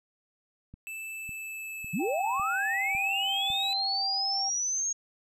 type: click train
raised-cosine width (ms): 5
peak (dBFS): -33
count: 6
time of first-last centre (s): 0.74-3.502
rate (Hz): 1.81
type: tone with pitch glide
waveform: square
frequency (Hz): 2637 to 2560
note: E7 to D#7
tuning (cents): 0 to +49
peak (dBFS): -37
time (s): 0.87-3.73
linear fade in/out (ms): 0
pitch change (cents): -51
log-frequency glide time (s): 1.11-3.31
type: linear sweep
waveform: sine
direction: up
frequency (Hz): 143.1 to 6600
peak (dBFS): -27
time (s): 1.93-4.93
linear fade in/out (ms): 10
type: tone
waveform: sine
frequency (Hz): 784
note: G5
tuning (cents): 0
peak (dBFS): -33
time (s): 1.99-4.5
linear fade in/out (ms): 20
effects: none